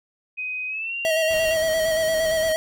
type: tone with pitch glide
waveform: sine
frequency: 2509 to 2768 Hz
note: D#7 to F7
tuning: +14 to -16 cents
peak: -26 dBFS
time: 0.37-1.55 s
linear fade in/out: 20 ms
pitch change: +170 cents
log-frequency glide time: 0.68-0.95 s
type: tone with vibrato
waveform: square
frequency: 640 Hz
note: D#5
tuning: 49 cents sharp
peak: -20 dBFS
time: 1.05-2.56 s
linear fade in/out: 0 ms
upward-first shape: square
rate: 8.7 Hz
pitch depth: 27 cents each way
type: noise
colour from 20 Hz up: pink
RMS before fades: -38 dBFS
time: 1.3-2.53 s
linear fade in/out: 10 ms
effects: none